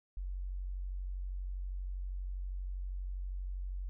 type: tone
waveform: sine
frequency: 46.25 Hz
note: F#1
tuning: in tune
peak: -36 dBFS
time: 0.17-3.89 s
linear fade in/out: 0 ms
effects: none